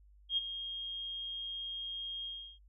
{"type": "tone with ADSR envelope", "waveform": "sine", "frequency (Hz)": 3241, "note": "G#7", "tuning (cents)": -43, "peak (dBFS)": -27, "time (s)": [0.29, 2.59], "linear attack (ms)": 82, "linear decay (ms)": 23, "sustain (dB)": -11, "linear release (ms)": 340, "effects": ["added 50 Hz sine -58 dBFS peak until 2.68 s"]}